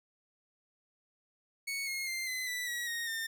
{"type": "tone with pitch steps", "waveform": "sawtooth", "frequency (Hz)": [2217, 2154, 2093, 2033, 1975.1, 1918.9, 1864.3, 1811.2], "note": ["C#7", "C7", "C7", "B6", "B6", "A#6", "A#6", "A6"], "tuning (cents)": [0, 50, 0, 50, 0, 50, 0, 50], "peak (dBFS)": -31, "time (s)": [1.67, 3.27], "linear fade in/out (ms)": 10, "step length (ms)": 200, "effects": []}